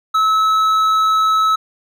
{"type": "tone with hard clipping", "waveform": "sine", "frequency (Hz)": 1297, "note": "E6", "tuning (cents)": -28, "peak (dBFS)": -13, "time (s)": [0.14, 1.56], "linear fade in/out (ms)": 10, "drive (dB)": 6, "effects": []}